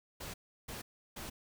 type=noise bursts; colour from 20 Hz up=pink; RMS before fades=-44 dBFS; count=3; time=0.2-1.3 s; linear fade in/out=10 ms; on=140 ms; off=340 ms; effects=none